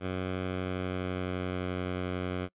10% pulse tone with pitch glide, 92.5 to 91.12 Hz, F#2 to F#2, 0 to -26 cents, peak -23 dBFS, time 0-2.49 s, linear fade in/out 50 ms, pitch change -26 cents, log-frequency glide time 0.43-1.8 s, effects noise-tail reverb RT60 0.1 s tail -26 dB re dry + resampled to 8000 Hz

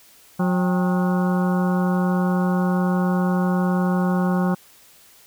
harmonic tone with a mistuned harmonic, 181.2 Hz, F#3, 36 cents flat, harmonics 1 / 2 / 3 / 4 / 5 / 6 / 7 / 8, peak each -18 / -29 / -30 / -30 / -35 / -33 / -36 / -35 dBFS, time 0.39-4.55 s, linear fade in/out 10 ms, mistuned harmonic 4, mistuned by +140 cents, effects white hiss -51 dBFS RMS until 5.26 s

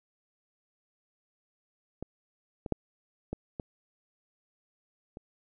clicks, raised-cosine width 2 ms, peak -23 / -23 / -13 / -20 / -22 / -29 dBFS, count 6, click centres 2.026 / 2.662 / 2.723 / 3.33 / 3.598 / 5.171 s, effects none

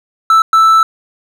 triangle tone bursts at uneven times, 1320 Hz, E6, 2 cents sharp, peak -3 dBFS, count 2, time 0.3-0.42 / 0.53-0.83 s, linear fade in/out 2 ms, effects none

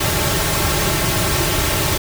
pink noise with comb filter, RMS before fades -18 dBFS, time 0-1.98 s, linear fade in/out 10 ms, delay 4.1 ms, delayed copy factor -0.7, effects none

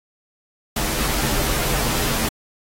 pink noise with comb filter, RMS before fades -22 dBFS, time 0.76-2.29 s, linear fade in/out 5 ms, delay 11 ms, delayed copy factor -0.65, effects AAC 48 kbps

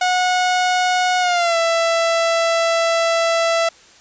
sawtooth tone with pitch glide, 730 to 665.6 Hz, F#5 to E5, -24 to +17 cents, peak -11 dBFS, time 0.01-3.69 s, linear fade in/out 5 ms, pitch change -159 cents, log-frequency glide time 1.2-1.57 s, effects white hiss -47 dBFS RMS until 4 s + resampled to 16000 Hz

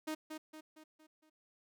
sawtooth tone with echo, 311.1 Hz, D#4, in tune, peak -33 dBFS, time 0.07-0.15 s, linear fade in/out 10 ms, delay 230 ms, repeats 5, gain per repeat -6 dB, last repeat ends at 1.3 s, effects none

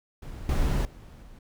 brown noise with level steps, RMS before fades -39 / -25 / -45 / -47 dBFS, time 0.22-1.39 s, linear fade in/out 5 ms, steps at 0.49 / 0.85 / 1.22 s, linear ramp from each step 2 ms, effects none

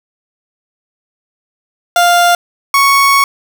30% pulse tone pair in turn, 699 / 1109.6 Hz, F5 / C#6, +1 / +1 cents, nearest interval minor sixth, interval 800 cents, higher second, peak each -4 dBFS, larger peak neither, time 1.96-2.35 / 2.74-3.24 s, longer second, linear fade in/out 2 ms, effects none

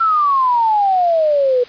sine exponential sweep, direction down, 1359 to 483.3 Hz, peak -11 dBFS, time 0-1.64 s, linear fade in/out 10 ms, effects white hiss -38 dBFS RMS until 1.68 s + resampled to 11025 Hz

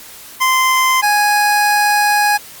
25% pulse tone pair in turn, 1038 / 829.6 Hz, C6 / G#5, -14 / -2 cents, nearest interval major third, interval 388 cents, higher first, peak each -7 dBFS, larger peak neither, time 0.4-1.02 / 1.02-2.38 s, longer second, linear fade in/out 20 ms, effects white hiss -36 dBFS RMS until 2.6 s + Opus 48 kbps

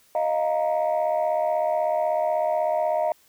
sine chord, Eb suspended second, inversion none, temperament equal, 622.3 / 698.5 / 932.3 Hz, Eb5 / F5 / Bb5, 0 / 0 / 0 cents, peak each -22 / -24 / -28 dBFS, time 0.15-3.12 s, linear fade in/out 2 ms, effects tanh soft clip ceiling -15 dBFS + white hiss -59 dBFS RMS until 3.28 s

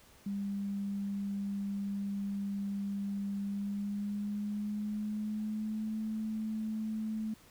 sine tone with pitch glide, 199.8 to 217.9 Hz, G3 to A3, +33 to -17 cents, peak -33 dBFS, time 0.26-7.34 s, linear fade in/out 5 ms, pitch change +150 cents, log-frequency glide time 3.42-5.98 s, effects pink hiss -60 dBFS RMS until 7.5 s

